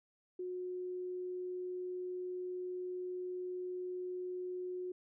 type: tone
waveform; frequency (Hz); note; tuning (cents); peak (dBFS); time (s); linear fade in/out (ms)
sine; 363.5; F#4; -31; -38; 0.39-4.92; 5
effects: none